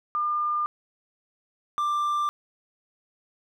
sine / triangle tone pair in turn, 1203 / 1183.7 Hz, D6 / D6, +41 / +13 cents, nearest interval unison, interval 28 cents, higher first, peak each -23 / -21 dBFS, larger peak second, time 0.15-0.66 / 1.78-2.29 s, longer neither, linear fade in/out 0 ms, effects none

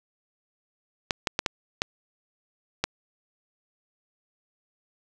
clicks, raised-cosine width 0.2 ms, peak -6 dBFS, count 6, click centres 1.108 / 1.272 / 1.391 / 1.462 / 1.819 / 2.84 s, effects none

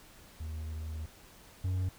triangle tone pair in turn, 78.5 / 92.44 Hz, D#2 / F#2, +16 / -1 cents, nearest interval minor third, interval 283 cents, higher second, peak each -34 / -27 dBFS, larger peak second, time 0.4-1.06 / 1.64-1.89 s, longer first, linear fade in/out 5 ms, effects pink hiss -56 dBFS RMS until 1.98 s

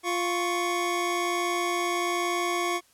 25% pulse tone pair together, 349.2 / 1108.7 Hz, F4 / C#6, 0 / 0 cents, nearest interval octave + minor sixth, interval 2000 cents, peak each -24 / -25 dBFS, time 0.03-2.81 s, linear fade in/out 50 ms, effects white hiss -61 dBFS RMS until 2.93 s + low-pass 12000 Hz 12 dB/octave

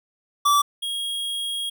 square tone pair in turn, 1157 / 3279 Hz, D6 / G#7, -26 / -23 cents, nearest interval octave + tritone, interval 1803 cents, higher second, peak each -16 / -26 dBFS, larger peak first, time 0.45-0.62 / 0.82-1.7 s, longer second, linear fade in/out 10 ms, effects none

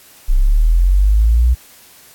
sine linear sweep, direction up, 30.48 to 62.2 Hz, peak -8 dBFS, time 0.28-1.55 s, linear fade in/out 20 ms, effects white hiss -44 dBFS RMS until 2.14 s + AAC 64 kbps

